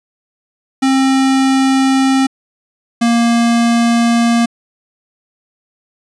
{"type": "tone pair in turn", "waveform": "square", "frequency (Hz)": [266.5, 234], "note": ["C4", "A#3"], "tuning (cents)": [32, 7], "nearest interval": "major second", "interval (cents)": 225, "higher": "first", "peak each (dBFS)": -10, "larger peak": "neither", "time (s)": [[0.82, 2.27], [3.01, 4.46]], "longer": "neither", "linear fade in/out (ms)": 10, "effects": ["resampled to 22050 Hz"]}